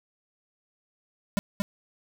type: tone with echo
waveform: square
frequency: 201.1 Hz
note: G3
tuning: 44 cents sharp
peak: -22 dBFS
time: 1.37-1.39 s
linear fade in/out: 0 ms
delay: 230 ms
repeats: 1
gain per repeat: -3 dB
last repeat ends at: 1.62 s
effects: none

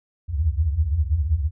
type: tone cluster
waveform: sine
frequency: 69.4 / 78.9 / 84.6 Hz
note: C#2 / D#2 / E2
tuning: +3 / +25 / +45 cents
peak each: -23 / -23 / -23 dBFS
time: 0.28-1.51 s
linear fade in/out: 50 ms
effects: none

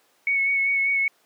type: tone with vibrato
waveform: sine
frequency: 2213 Hz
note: C#7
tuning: 3 cents flat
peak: -19 dBFS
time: 0.27-1.08 s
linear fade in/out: 2 ms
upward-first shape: sine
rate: 5.1 Hz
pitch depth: 20 cents each way
effects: pink hiss -62 dBFS RMS until 1.25 s + high-pass 400 Hz 12 dB/octave

